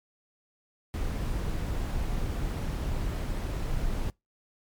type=noise; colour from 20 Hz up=brown; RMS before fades=-30 dBFS; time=0.94-4.1 s; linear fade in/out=0 ms; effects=noise-tail reverb RT60 0.2 s tail -25 dB re dry + MP3 96 kbps